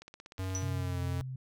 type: click train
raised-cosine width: 0.2 ms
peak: -31 dBFS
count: 12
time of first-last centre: 0.02-0.683 s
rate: 16.6 Hz
type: tone with pitch glide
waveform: square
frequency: 94 to 88.72 Hz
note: F#2 to F2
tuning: +28 to +28 cents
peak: -34 dBFS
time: 0.39-1.21 s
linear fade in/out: 0 ms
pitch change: -100 cents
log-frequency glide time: 0.65-1 s
type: tone with exponential decay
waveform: sine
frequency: 5920 Hz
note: F#8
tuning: in tune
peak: -31 dBFS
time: 0.55-0.7 s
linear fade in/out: 0 ms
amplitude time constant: 32 ms
type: tone with tremolo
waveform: sine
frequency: 130 Hz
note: C3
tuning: 11 cents flat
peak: -34 dBFS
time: 0.62-1.36 s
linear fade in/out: 5 ms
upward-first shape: square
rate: 2.5 Hz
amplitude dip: 25%
effects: none